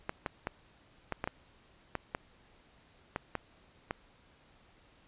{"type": "clicks", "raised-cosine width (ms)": 0.5, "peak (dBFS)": -18, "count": 11, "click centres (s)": [0.094, 0.262, 0.471, 1.123, 1.241, 1.275, 1.953, 2.149, 3.161, 3.353, 3.909], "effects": ["pink hiss -63 dBFS RMS until 5.07 s", "resampled to 8000 Hz"]}